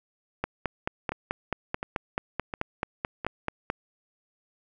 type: two click trains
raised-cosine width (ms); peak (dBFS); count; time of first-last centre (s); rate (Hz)
0.5; -12 / -17; 16 / 4; 0.44-3.701 / 1.12-3.248; 4.6 / 1.41
effects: none